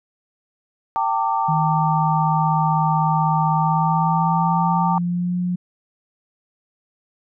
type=chord; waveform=sine; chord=G suspended second; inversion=none; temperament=equal with one note detuned; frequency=784 / 900 / 1174.7 Hz; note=G5 / A5 / D6; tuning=0 / +39 / 0 cents; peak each=-23 / -20 / -24 dBFS; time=0.96-4.98 s; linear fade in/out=0 ms
type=tone with pitch glide; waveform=sine; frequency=157.4 to 178.73 Hz; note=D#3 to F3; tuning=+20 to +40 cents; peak=-19 dBFS; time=1.48-5.56 s; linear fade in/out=10 ms; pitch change=+220 cents; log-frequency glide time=3.54-5.37 s
effects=none